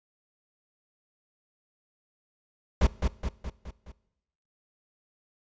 brown noise with echo, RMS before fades -20 dBFS, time 2.81-2.87 s, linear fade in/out 5 ms, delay 210 ms, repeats 5, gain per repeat -5 dB, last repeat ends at 3.92 s, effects noise-tail reverb RT60 0.9 s tail -20 dB re dry + resampled to 16000 Hz

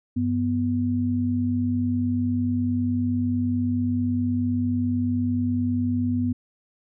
sine tone pair together, 97.59 / 246.9 Hz, G2 / B3, -7 / 0 cents, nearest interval octave + major third, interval 1607 cents, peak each -26 / -22 dBFS, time 0.16-6.33 s, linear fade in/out 10 ms, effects none

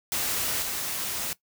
white noise with level steps, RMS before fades -28 / -31 dBFS, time 0.12-1.33 s, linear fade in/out 0 ms, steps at 0.62 s, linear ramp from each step 5 ms, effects noise-tail reverb RT60 0.1 s tail -18 dB re dry

